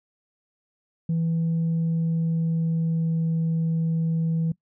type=tone with pitch glide; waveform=sine; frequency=164.81 to 163.29 Hz; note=E3 to E3; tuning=0 to -16 cents; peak=-19 dBFS; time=1.09-4.52 s; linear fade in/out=5 ms; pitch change=-16 cents; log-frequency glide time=1.54-3.28 s; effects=noise-tail reverb RT60 0.1 s tail -22 dB re dry + tanh soft clip ceiling -19 dBFS